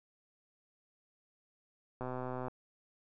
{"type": "click train", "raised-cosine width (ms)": 1, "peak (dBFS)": -26, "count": 61, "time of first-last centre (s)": [2.01, 2.482], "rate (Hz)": 127, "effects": []}